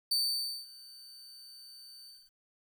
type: tone with ADSR envelope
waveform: 40% pulse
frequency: 4565 Hz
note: D8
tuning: 50 cents flat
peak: -25 dBFS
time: 0.11-2.32 s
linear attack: 7 ms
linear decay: 540 ms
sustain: -23 dB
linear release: 240 ms
effects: 11-bit